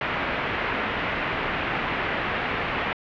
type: low-pass noise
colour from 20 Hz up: white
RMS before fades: -27 dBFS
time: 0.01-2.93 s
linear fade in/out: 2 ms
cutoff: 2500 Hz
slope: 24 dB/octave
effects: low-pass 4000 Hz 12 dB/octave